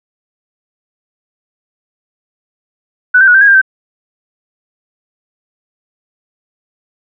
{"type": "tone with pitch steps", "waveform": "sine", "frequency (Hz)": [1489, 1567, 1463, 1564, 1647, 1594, 1547], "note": ["F#6", "G6", "F#6", "G6", "G#6", "G6", "G6"], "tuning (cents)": [11, -1, -20, -4, -15, 28, -23], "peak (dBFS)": -3, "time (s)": [3.14, 3.616], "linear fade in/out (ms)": 10, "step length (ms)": 68, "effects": []}